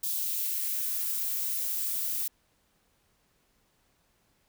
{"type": "noise with high-pass filter sweep", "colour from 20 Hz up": "violet", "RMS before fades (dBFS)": -31, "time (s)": [0.03, 2.28], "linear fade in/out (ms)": 5, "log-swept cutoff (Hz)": [3700, 260], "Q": 1.4, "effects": ["pink hiss -70 dBFS RMS until 4.48 s"]}